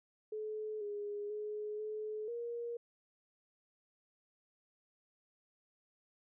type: tone with pitch steps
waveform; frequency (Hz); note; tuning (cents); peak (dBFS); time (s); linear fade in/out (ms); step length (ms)
sine; 429.8 / 412 / 422.2 / 428.8 / 472; A4 / G#4 / G#4 / A4 / A#4; -41 / -14 / +29 / -45 / +22; -38; 0.32-2.77; 5; 490
effects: none